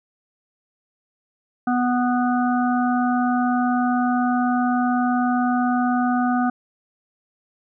harmonic tone, 246.9 Hz, B3, in tune, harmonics 1 / 3 / 5 / 6, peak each -19 / -23 / -28 / -30 dBFS, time 1.67-6.5 s, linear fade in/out 5 ms, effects none

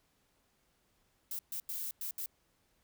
violet noise bursts at uneven times, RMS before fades -39 dBFS, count 5, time 1.31-1.39 / 1.52-1.6 / 1.69-1.91 / 2.01-2.11 / 2.18-2.26 s, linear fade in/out 2 ms, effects pink hiss -74 dBFS RMS until 2.83 s

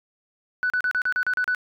sine tone bursts, 1490 Hz, F#6, 12 cents sharp, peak -19 dBFS, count 9, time 0.63-1.548 s, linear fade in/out 0 ms, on 70 ms, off 36 ms, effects tanh soft clip ceiling -16 dBFS

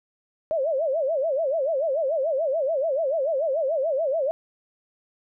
sine tone with vibrato, 590 Hz, D5, 8 cents sharp, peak -21 dBFS, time 0.51-4.31 s, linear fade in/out 0 ms, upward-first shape sine, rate 6.9 Hz, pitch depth 220 cents each way, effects none

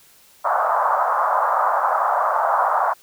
white band-pass noise, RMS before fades -19 dBFS, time 0.44-2.94 s, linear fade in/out 20 ms, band 610 to 1300 Hz, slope 48 dB/octave, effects white hiss -52 dBFS RMS until 3.02 s

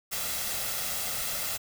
white noise with comb filter, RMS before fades -32 dBFS, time 0.11-1.58 s, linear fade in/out 20 ms, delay 1.5 ms, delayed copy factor +0.5, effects none

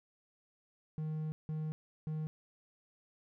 triangle tone bursts at uneven times, 155.56 Hz, D#3, in tune, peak -33 dBFS, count 3, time 0.98-1.32 / 1.49-1.72 / 2.07-2.27 s, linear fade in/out 0 ms, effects none

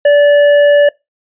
sine tone with tanh clipping, 580 Hz, D5, 22 cents flat, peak -6 dBFS, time 0.05-0.89 s, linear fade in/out 5 ms, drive 10 dB, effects noise-tail reverb RT60 0.2 s tail -23 dB re dry + resampled to 8000 Hz

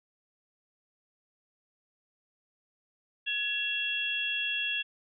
sine tone cluster, 1688 / 2723 / 3329 Hz, G#6 / F7 / G#7, +28 / -44 / +3 cents, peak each -37 / -31 / -33 dBFS, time 3.26-4.83 s, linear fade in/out 20 ms, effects none

